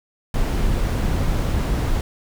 brown noise, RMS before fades -20 dBFS, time 0.34-2.01 s, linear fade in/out 2 ms, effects none

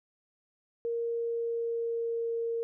sine tone with pitch glide, 466.2 to 461.9 Hz, A#4 to A#4, 0 to -16 cents, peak -29 dBFS, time 0.85-2.63 s, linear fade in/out 0 ms, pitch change -16 cents, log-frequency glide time 1.03-2.33 s, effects none

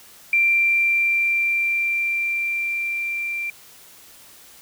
sine tone with level ramp, 2362 Hz, D7, 9 cents sharp, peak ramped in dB -14 to -24 dBFS, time 0.33-3.5 s, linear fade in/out 2 ms, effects white hiss -47 dBFS RMS until 4.61 s

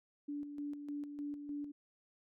sine tone with tremolo, 290 Hz, D4, 22 cents flat, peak -38 dBFS, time 0.28-1.72 s, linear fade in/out 10 ms, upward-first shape square, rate 3.3 Hz, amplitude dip 50%, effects none

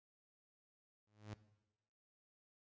sawtooth tone with exponential growth, 105.8 Hz, G#2, 33 cents sharp, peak -40 dBFS, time 1.07-1.34 s, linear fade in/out 5 ms, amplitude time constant 57 ms, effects noise-tail reverb RT60 1.0 s tail -17 dB re dry + resampled to 16000 Hz

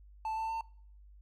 triangle tone with pitch steps, 880 / 889.7 / 899.5 Hz, A5 / A5 / A5, 0 / +19 / +38 cents, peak -31 dBFS, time 0.25-0.61 s, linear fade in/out 2 ms, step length 120 ms, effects noise-tail reverb RT60 0.5 s tail -21 dB re dry + added 50 Hz sine -53 dBFS peak until 1.21 s

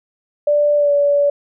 sine tone with pitch glide, 587.3 to 573.9 Hz, D5 to D5, 0 to -40 cents, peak -11 dBFS, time 0.47-1.3 s, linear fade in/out 5 ms, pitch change -40 cents, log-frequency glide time 0.76-0.92 s, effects none

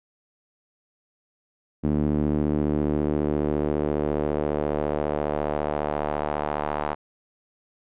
sawtooth tone with band-pass filter sweep, 74.6 Hz, D2, 28 cents sharp, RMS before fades -25 dBFS, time 1.83-6.95 s, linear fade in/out 20 ms, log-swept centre 250 to 870 Hz, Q 1.7, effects resampled to 8000 Hz

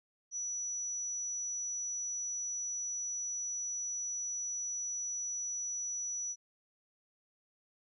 sine tone, 5900 Hz, F#8, 6 cents flat, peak -35 dBFS, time 0.31-6.36 s, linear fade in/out 50 ms, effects none

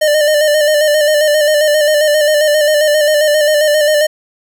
square tone with vibrato, 602 Hz, D5, 43 cents sharp, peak -9 dBFS, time 0.01-4.07 s, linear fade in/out 10 ms, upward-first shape square, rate 7.5 Hz, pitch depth 36 cents each way, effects none

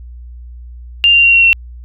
sine tone with pitch steps, 2794 / 2775 / 2756 / 2737 / 2718 Hz, F7 / F7 / F7 / F7 / F7, 0 / -12 / -24 / -36 / -48 cents, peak -5 dBFS, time 1.04-1.53 s, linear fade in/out 0 ms, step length 98 ms, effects added 60 Hz sine -29 dBFS peak until 1.84 s

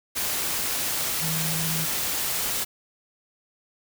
sine tone in noise, 160.8 Hz, E3, 43 cents flat, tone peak -29 dBFS, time 1.21-1.86 s, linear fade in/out 20 ms, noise white, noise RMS -27 dBFS, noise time 0.15-2.65 s, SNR -5 dB, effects none

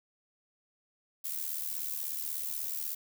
violet noise with amplitude modulation, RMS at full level -33 dBFS, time 1.24-2.95 s, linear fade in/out 10 ms, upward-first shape sine, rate 76.4 Hz, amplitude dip 70%, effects none

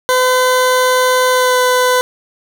20% pulse tone with pitch glide, 508 to 502.5 Hz, B4 to B4, +49 to +30 cents, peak -5 dBFS, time 0.09-2.01 s, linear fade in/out 0 ms, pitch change -19 cents, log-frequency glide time 1.3-1.59 s, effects none

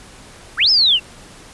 sine linear two-way sweep, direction up then down, 1046.5 to 5340 to 2635 Hz, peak -10 dBFS, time 0.57-1 s, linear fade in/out 50 ms, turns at 0.7 s, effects pink hiss -41 dBFS RMS until 1.53 s + resampled to 24000 Hz

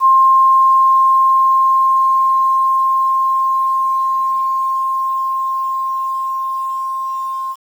sine tone with level ramp, 1060 Hz, C6, 22 cents sharp, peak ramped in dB -6 to -19 dBFS, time 0-7.56 s, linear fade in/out 50 ms, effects 7-bit

